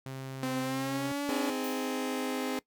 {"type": "tone", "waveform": "sawtooth", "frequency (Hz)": 133.1, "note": "C3", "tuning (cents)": 30, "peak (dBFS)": -34, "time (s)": [0.06, 1.12], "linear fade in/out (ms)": 2}
{"type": "tone with pitch glide", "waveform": "sawtooth", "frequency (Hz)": [259.4, 286.2], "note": ["C4", "D4"], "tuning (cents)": [-15, -45], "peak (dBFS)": -27, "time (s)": [0.43, 1.5], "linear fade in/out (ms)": 2, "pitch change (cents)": 170, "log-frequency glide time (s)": [0.61, 1.22]}
{"type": "chord", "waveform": "sawtooth", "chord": "Ab major", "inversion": "first", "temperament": "just", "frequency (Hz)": [259.6, 311.5, 415.3], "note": ["C4", "Eb4", "Ab4"], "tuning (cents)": [-13, 2, 0], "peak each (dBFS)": [-29, -35, -33], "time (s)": [1.29, 2.59], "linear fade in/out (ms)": 0}
{"type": "noise with exponential decay", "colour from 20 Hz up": "violet", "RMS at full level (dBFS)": -42, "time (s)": [1.64, 2.15], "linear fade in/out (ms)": 1, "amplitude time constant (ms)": 110}
{"effects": ["noise-tail reverb RT60 0.1 s tail -20 dB re dry"]}